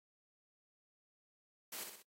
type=noise with echo; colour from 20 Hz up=white; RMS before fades=-45 dBFS; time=1.72-1.84 s; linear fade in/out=5 ms; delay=61 ms; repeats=3; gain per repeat=-5 dB; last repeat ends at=2.023 s; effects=high-pass 200 Hz 12 dB/octave + AAC 48 kbps